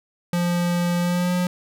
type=tone with pitch glide; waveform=square; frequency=174.61 to 179.21 Hz; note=F3 to F3; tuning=0 to +45 cents; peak=-20 dBFS; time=0.33-1.47 s; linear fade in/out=2 ms; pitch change=+45 cents; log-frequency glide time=0.99-1.33 s; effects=none